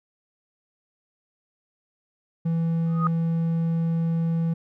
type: tone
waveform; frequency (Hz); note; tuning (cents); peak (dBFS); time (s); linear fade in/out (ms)
triangle; 165.4; E3; +6; -19; 2.45-4.54; 10
type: tone with exponential growth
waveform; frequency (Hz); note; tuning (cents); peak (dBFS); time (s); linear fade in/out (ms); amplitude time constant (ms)
sine; 1244.5; D#6; 0; -18; 2.86-3.07; 1; 44
effects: none